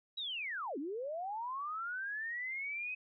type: linear two-way sweep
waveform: sine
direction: down then up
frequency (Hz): 3937 to 258.1 to 2545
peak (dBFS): -37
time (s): 0.17-2.95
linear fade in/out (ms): 10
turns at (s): 0.78
effects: none